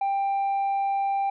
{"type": "tone with tanh clipping", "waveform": "sine", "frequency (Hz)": 790, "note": "G5", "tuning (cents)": 13, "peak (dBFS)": -23, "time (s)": [0.01, 1.3], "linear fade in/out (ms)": 5, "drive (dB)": 2, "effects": []}